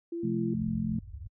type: tone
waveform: sine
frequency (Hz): 338.8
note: E4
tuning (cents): +48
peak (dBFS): -32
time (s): 0.12-0.54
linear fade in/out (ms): 5
type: chord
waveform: sine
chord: F major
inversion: second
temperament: just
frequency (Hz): 130.96 / 174.61 / 218.3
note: C3 / F3 / A3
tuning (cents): +2 / 0 / -13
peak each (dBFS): -35 / -34 / -30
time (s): 0.23-0.99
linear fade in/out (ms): 5
type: low-pass noise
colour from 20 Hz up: pink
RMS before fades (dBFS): -38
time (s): 0.53-1.27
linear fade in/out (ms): 5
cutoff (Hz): 110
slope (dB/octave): 96
effects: high-pass 60 Hz 12 dB/octave